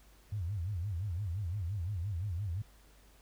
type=tone with vibrato; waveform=sine; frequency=93.6 Hz; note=F#2; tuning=20 cents sharp; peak=-33 dBFS; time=0.32-2.62 s; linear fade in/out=5 ms; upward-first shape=sine; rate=5.8 Hz; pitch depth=230 cents each way; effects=added 50 Hz sine -59 dBFS peak until 3.21 s + pink hiss -64 dBFS RMS until 3.21 s